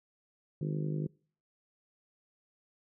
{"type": "harmonic tone", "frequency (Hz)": 51, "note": "G#1", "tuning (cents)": -31, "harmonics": [3, 4, 5, 6, 7, 8, 9, 10], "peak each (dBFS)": [-32, -42, -45, -45, -42, -48, -53, -52], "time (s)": [0.61, 1.07], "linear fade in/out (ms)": 5, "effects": ["noise-tail reverb RT60 0.5 s tail -26 dB re dry"]}